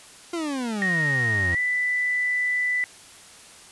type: exponential sweep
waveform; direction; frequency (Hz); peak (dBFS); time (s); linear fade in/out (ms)
40% pulse; down; 351.2 to 82.9; -25; 0.33-1.55; 5
type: tone with pitch glide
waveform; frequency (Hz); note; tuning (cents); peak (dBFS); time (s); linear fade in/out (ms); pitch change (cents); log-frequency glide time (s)
sine; 1864.7 to 1987; A#6 to B6; 0 to +10; -21; 0.82-2.84; 0; +110; 1.51-1.58
effects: white hiss -47 dBFS RMS until 3.71 s + resampled to 24000 Hz